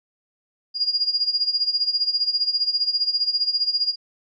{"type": "tone with tremolo", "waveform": "sine", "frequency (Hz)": 4841, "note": "D#8", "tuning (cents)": -48, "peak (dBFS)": -16, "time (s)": [0.74, 3.96], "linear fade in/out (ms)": 50, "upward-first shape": "sine", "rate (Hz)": 15, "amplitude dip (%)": 80, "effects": []}